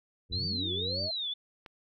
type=harmonic tone; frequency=92.5 Hz; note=F#2; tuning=in tune; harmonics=1 / 2 / 3 / 4 / 5; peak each=-37 / -43 / -47 / -49 / -51 dBFS; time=0.29-1.1 s; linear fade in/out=50 ms
type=linear sweep; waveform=sine; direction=up; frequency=51.91 to 659.3 Hz; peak=-37 dBFS; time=0.31-1.11 s; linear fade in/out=5 ms
type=tone with vibrato; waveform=sine; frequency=3947 Hz; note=B7; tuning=2 cents flat; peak=-31 dBFS; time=0.32-1.34 s; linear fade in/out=10 ms; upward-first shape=triangle; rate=1.8 Hz; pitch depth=280 cents each way
type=click; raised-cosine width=0.3 ms; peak=-29 dBFS; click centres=1.662 s
effects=MP3 96 kbps